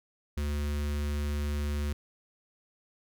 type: tone with notch filter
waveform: square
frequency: 73.1 Hz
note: D2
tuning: 7 cents flat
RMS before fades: -31 dBFS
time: 0.37-1.93 s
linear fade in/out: 5 ms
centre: 730 Hz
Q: 1.2
effects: none